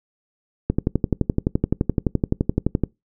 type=click train; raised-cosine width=3 ms; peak=-5 dBFS; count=26; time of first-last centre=0.7-2.837 s; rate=11.7 Hz; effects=noise-tail reverb RT60 0.2 s tail -24 dB re dry